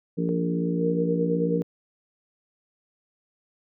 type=harmonic tone; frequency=57.6 Hz; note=A#1; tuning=20 cents flat; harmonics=3 / 4 / 5 / 6 / 7 / 8; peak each=-25 / -35 / -29 / -40 / -36 / -31 dBFS; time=0.17-1.63 s; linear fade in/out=20 ms
type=tone with pitch glide; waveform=sine; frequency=460 to 470.2 Hz; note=A#4 to A#4; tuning=-23 to +15 cents; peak=-26 dBFS; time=0.29-1.62 s; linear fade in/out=0 ms; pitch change=+38 cents; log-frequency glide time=0.64-1.01 s
effects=none